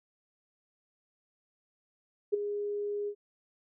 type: tone with ADSR envelope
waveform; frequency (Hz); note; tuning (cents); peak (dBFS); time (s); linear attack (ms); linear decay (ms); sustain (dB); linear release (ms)
sine; 411.2; G#4; -17; -21; 2.32-3.15; 20; 12; -10; 71
effects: none